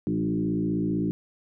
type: tone with frequency modulation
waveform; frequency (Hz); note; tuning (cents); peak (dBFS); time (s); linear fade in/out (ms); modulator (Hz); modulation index
sine; 243.7; B3; -23; -23; 0.07-1.11; 0; 55.6; 1.9
effects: none